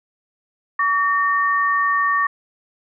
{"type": "tone pair together", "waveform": "sine", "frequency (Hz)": [1139.3, 1828], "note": ["C#6", "A#6"], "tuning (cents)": [47, -34], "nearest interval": "minor sixth", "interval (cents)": 819, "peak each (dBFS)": [-17, -20], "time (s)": [0.79, 2.27], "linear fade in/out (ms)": 5, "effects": []}